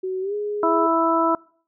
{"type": "tone with pitch glide", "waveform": "sine", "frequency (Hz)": [374.4, 415.4], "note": ["F#4", "G#4"], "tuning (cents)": [20, 0], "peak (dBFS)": -23, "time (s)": [0.03, 0.87], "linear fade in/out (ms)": 10, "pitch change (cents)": 180, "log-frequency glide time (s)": [0.21, 0.34]}
{"type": "harmonic tone", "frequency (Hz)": 329.6, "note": "E4", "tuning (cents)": 0, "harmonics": [1, 2, 3, 4], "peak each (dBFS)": [-22, -22, -22, -22], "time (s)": [0.63, 1.35], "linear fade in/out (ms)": 2}
{"effects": ["noise-tail reverb RT60 0.5 s tail -25 dB re dry"]}